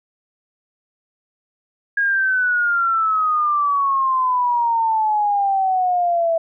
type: exponential sweep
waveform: sine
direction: down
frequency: 1642 to 655 Hz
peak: -15 dBFS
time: 1.97-6.38 s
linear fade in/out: 5 ms
effects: none